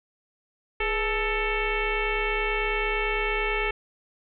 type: tone with frequency modulation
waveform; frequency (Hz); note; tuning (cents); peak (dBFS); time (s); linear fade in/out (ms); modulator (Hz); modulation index
sine; 1318.5; E6; 0; -23; 0.8-3.71; 5; 451; 3.1
effects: none